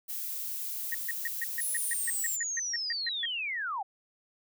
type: noise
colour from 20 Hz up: violet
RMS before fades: -36 dBFS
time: 0.08-2.37 s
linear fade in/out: 20 ms
type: tone bursts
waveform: sine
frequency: 1864.7 Hz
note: A#6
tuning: in tune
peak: -30 dBFS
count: 15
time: 0.92-3.255 s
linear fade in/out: 2 ms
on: 25 ms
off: 140 ms
type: linear sweep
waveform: sine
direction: down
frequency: 10548 to 727 Hz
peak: -31 dBFS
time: 1.6-3.83 s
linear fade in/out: 10 ms
effects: none